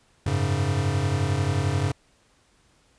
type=chord; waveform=square; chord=F# suspended second; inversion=none; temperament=equal; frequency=92.5 / 103.83 / 138.59 Hz; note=F#2 / G#2 / C#3; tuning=0 / 0 / 0 cents; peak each=-27 dBFS; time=0.26-1.92 s; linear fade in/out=5 ms; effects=pink hiss -62 dBFS RMS until 2.98 s + resampled to 22050 Hz